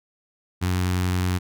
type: tone with notch filter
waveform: sawtooth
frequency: 91 Hz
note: F#2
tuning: 28 cents flat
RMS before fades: -23 dBFS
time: 0.61-1.39 s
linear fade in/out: 20 ms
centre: 560 Hz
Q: 1.2
effects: none